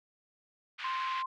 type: band-pass noise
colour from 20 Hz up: pink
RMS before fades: -41 dBFS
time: 0.78-1.23 s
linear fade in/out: 20 ms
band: 1400 to 3400 Hz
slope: 24 dB/octave
type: tone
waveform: sine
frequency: 1046.5 Hz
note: C6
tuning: in tune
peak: -32 dBFS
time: 0.84-1.26 s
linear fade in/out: 5 ms
effects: none